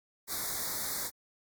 white band-stop noise, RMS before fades -35 dBFS, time 0.27-1.11 s, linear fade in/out 50 ms, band 2200 to 3600 Hz, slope 96 dB/octave, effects Opus 48 kbps

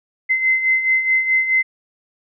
sine beating tone pair, 2057 / 2061.7 Hz, C7 / C7, -30 / -26 cents, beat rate 4.7 Hz, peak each -22 / -15 dBFS, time 0.29-1.63 s, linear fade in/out 20 ms, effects none

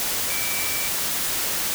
sine tone in noise, 2316 Hz, D7, 25 cents flat, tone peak -31 dBFS, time 0.3-0.88 s, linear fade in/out 0 ms, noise white, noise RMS -25 dBFS, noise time 0-1.74 s, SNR -9 dB, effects none

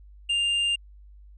sine tone with tanh clipping, 2800 Hz, F7, 4 cents sharp, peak -23 dBFS, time 0.29-0.76 s, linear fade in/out 10 ms, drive 6 dB, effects added 50 Hz sine -46 dBFS peak until 1.37 s + resampled to 24000 Hz

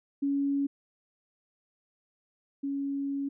sine tone pair in turn, 280 / 278.4 Hz, C#4 / C#4, +18 / +8 cents, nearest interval unison, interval 10 cents, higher first, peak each -25 / -29 dBFS, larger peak first, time 0.22-0.67 / 2.63-3.29 s, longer second, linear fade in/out 10 ms, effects none

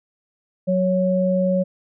sine tone pair together, 185.01 / 554.4 Hz, F#3 / C#5, 0 / 0 cents, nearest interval octave + perfect fifth, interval 1900 cents, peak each -19 dBFS, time 0.67-1.64 s, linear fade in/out 20 ms, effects none

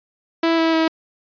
sawtooth tone with pitch steps, 330 / 326.2 / 322.5 Hz, E4 / E4 / E4, +2 / -18 / -38 cents, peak -11 dBFS, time 0.43-0.88 s, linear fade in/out 5 ms, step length 150 ms, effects resampled to 11025 Hz

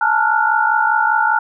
sine tone cluster, 858 / 903 / 1386 / 1451 Hz, A5 / A5 / F6 / F#6, -44 / +45 / -14 / -34 cents, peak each -18 dBFS, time 0.01-1.39 s, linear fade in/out 5 ms, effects none

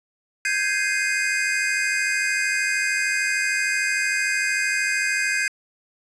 square chord, Ab major seventh, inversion third, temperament equal, 1568 / 1661.2 / 2093 / 2489 Hz, G6 / Ab6 / C7 / Eb7, 0 / 0 / 0 / 0 cents, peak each -27 dBFS, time 0.45-5.48 s, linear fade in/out 2 ms, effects resampled to 24000 Hz + 8-bit

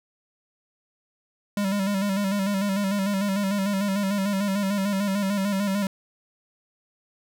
square tone with vibrato, 198.1 Hz, G3, 18 cents sharp, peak -23 dBFS, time 1.57-5.87 s, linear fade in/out 2 ms, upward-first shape square, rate 6.7 Hz, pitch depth 51 cents each way, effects none

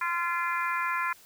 harmonic tone, 344.3 Hz, F4, 25 cents flat, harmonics 3 / 4 / 5 / 6 / 7, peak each -30 / -32 / -34 / -36 / -37 dBFS, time 0.01-1.13 s, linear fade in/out 5 ms, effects white hiss -55 dBFS RMS until 1.25 s

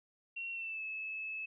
sine tone with pitch glide, 2732 to 2601 Hz, F7 to E7, -39 to -24 cents, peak -38 dBFS, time 0.36-1.46 s, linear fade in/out 10 ms, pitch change -85 cents, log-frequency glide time 0.52-0.83 s, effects none

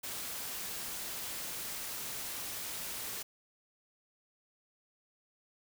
white noise with amplitude modulation, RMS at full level -39 dBFS, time 0.03-3.23 s, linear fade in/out 10 ms, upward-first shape sine, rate 246 Hz, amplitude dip 30%, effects none

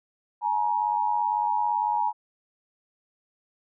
sine tone pair together, 849.1 / 947 Hz, G#5 / A#5, +38 / +27 cents, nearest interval major second, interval 189 cents, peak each -25 dBFS, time 0.41-2.13 s, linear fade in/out 50 ms, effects none

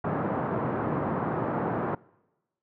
pink band-pass noise, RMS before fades -29 dBFS, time 0.04-1.95 s, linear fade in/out 5 ms, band 120 to 1300 Hz, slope 24 dB/octave, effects noise-tail reverb RT60 1.0 s tail -24 dB re dry

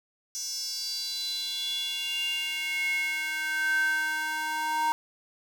square tone with high-pass filter sweep, 310.6 Hz, D#4, 3 cents flat, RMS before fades -30 dBFS, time 0.35-4.92 s, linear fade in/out 0 ms, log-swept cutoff 5800 to 1000 Hz, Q 7.4, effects none

